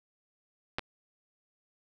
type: clicks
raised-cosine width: 0.3 ms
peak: -14 / -22 dBFS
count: 2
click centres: 0.785 / 0.793 s
effects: none